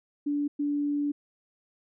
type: tone bursts at uneven times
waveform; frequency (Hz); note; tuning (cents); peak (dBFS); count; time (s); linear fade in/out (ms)
sine; 289.9; D4; -22; -25; 2; 0.26-0.48 / 0.59-1.12; 10
effects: none